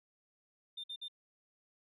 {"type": "tone bursts", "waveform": "sine", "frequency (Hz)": 3607, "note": "A7", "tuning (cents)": 42, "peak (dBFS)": -39, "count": 3, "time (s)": [0.77, 1.083], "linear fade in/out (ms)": 10, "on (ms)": 69, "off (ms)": 53, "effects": ["tanh soft clip ceiling -38 dBFS"]}